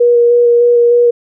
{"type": "tone with vibrato", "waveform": "sine", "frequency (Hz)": 477.8, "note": "A#4", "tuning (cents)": 43, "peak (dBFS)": -5, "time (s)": [0, 1.11], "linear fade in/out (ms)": 10, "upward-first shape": "square", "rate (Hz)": 3.3, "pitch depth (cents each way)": 10, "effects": []}